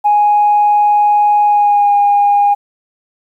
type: tone with pitch glide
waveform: sine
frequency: 830.6 to 814.9 Hz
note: G#5 to G#5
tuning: 0 to -33 cents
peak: -6 dBFS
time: 0.04-2.55 s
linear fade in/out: 20 ms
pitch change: -33 cents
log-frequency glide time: 1.45-1.94 s
effects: tanh soft clip ceiling -3 dBFS + 8-bit